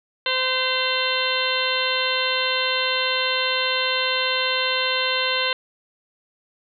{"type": "harmonic tone with a mistuned harmonic", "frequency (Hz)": 515, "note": "C5", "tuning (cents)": -28, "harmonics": [1, 2, 3, 4, 5, 6, 7, 8], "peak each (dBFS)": [-28, -28, -28, -28, -28, -28, -28, -28], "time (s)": [0.26, 5.53], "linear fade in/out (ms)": 2, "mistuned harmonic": 5, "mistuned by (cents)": 89, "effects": []}